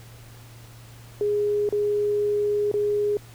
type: tone with dropouts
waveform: sine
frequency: 414 Hz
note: G#4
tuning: 5 cents flat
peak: -20 dBFS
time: 1.21-3.17 s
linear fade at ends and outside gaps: 1 ms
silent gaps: 1.69-1.725 / 2.715-2.74 s
effects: added 116 Hz sine -44 dBFS peak until 3.34 s + pink hiss -50 dBFS RMS until 3.34 s